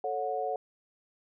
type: chord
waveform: sine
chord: F# minor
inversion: first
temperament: equal with one note detuned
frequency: 440 / 554.4 / 730.2 Hz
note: A4 / C#5 / F#5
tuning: 0 / 0 / -23 cents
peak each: -35 / -35 / -32 dBFS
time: 0.04-0.56 s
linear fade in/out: 2 ms
effects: none